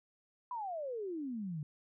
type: exponential sweep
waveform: sine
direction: down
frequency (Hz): 1017 to 143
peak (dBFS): -37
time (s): 0.51-1.63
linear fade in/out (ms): 2
effects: none